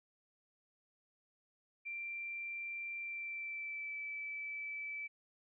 sine tone with pitch glide, 2360 to 2311 Hz, D7 to D7, +8 to -28 cents, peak -40 dBFS, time 1.85-5.08 s, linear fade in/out 20 ms, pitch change -36 cents, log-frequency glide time 2.99-3.97 s, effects none

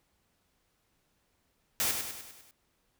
white noise with echo, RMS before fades -29 dBFS, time 1.8-1.91 s, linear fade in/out 0 ms, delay 100 ms, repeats 6, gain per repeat -5 dB, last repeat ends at 2.51 s, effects pink hiss -74 dBFS RMS until 2.99 s

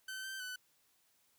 sawtooth tone with pitch steps, 1533 / 1554 / 1499 Hz, G6 / G6 / F#6, -39 / -16 / +22 cents, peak -38 dBFS, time 0.08-0.56 s, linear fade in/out 5 ms, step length 160 ms, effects white hiss -73 dBFS RMS until 1.38 s

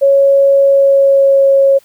sine tone with pitch glide, 553 to 547.6 Hz, C#5 to C#5, -4 to -21 cents, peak -5 dBFS, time 0.01-1.79 s, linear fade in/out 20 ms, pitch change -17 cents, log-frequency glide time 0.63-1.46 s, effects white hiss -49 dBFS RMS until 1.84 s + high-pass 60 Hz 12 dB/octave

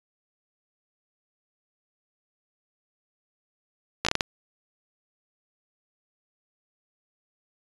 slowing click train, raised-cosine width 0.2 ms, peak -5 dBFS, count 6, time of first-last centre 4.05-4.208 s, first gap 15 ms, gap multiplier 1.38, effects resampled to 22050 Hz

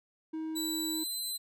triangle tone, 317.3 Hz, D#4, 34 cents sharp, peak -32 dBFS, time 0.33-1.04 s, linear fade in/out 10 ms
20% pulse tone with pitch glide, 3951 to 4048 Hz, B7 to B7, 0 to +42 cents, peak -28 dBFS, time 0.55-1.38 s, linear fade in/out 20 ms, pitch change +42 cents, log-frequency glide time 0.92-1.07 s
effects none

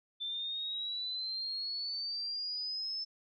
sine exponential sweep, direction up, 3533 to 5280 Hz, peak -35 dBFS, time 0.2-3.05 s, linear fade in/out 20 ms, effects none

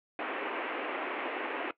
pink band-pass noise, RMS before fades -36 dBFS, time 0.19-1.71 s, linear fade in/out 2 ms, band 280 to 2800 Hz, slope 48 dB/octave, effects noise-tail reverb RT60 0.1 s tail -18 dB re dry

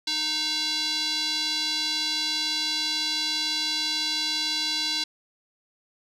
square tone with band-pass filter, 309 Hz, D#4, 12 cents flat, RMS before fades -27 dBFS, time 0.07-5.04 s, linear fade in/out 5 ms, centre 4200 Hz, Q 4.5, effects none

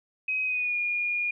sine tone with pitch glide, 2529 to 2430 Hz, D#7 to D#7, +28 to -42 cents, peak -25 dBFS, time 0.28-1.31 s, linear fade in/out 5 ms, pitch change -70 cents, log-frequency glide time 0.44-0.77 s, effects none

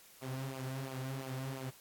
sawtooth tone with flanger, 132.4 Hz, C3, 21 cents sharp, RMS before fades -41 dBFS, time 0.21-1.71 s, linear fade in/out 20 ms, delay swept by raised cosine 0.51 to 5.31 ms, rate 2.9 Hz, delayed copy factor -0.75, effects white hiss -59 dBFS RMS until 1.8 s + AAC 64 kbps

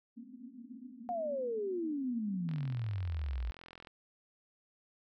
pink band-pass noise, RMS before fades -50 dBFS, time 0.16-2.77 s, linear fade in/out 20 ms, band 230 to 260 Hz, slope 96 dB/octave
sine exponential sweep, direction down, 728 to 55 Hz, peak -33 dBFS, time 1.09-3.51 s, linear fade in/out 0 ms
click train, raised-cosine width 0.3 ms, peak -34 dBFS, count 60, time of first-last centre 2.49-3.872 s, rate 42.7 Hz
effects none

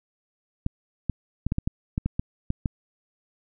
clicks, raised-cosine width 5 ms, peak -12 dBFS, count 11, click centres 0.664 / 1.097 / 1.466 / 1.521 / 1.584 / 1.675 / 1.979 / 2.06 / 2.195 / 2.504 / 2.658 s, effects none

